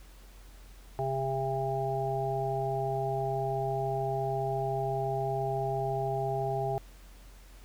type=harmonic tone; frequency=134.1 Hz; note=C3; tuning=43 cents sharp; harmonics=1 / 3 / 5 / 6; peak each=-34 / -34 / -34 / -34 dBFS; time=0.99-6.78 s; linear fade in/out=0 ms; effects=added 45 Hz sine -49 dBFS peak until 7.64 s + pink hiss -58 dBFS RMS until 7.64 s